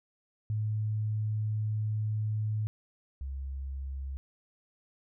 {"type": "tone pair in turn", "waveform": "sine", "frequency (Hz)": [107.5, 67.6], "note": ["A2", "C#2"], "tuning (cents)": [-40, -43], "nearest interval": "minor sixth", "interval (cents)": 803, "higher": "first", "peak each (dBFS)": [-28, -34], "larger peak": "first", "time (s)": [[0.5, 2.67], [3.21, 4.17]], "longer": "first", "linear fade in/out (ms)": 0, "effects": []}